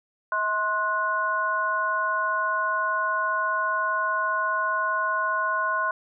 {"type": "tone cluster", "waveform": "sine", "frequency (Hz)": [640, 1055, 1469], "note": ["D#5", "C6", "F#6"], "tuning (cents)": [49, 14, -13], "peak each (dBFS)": [-32, -25, -26], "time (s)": [0.32, 5.91], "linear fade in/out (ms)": 2, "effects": []}